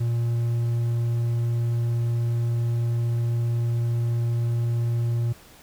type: tone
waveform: triangle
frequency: 117.7 Hz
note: A#2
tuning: 17 cents sharp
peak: -19 dBFS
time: 0-5.33 s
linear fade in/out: 10 ms
effects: pink hiss -50 dBFS RMS until 5.62 s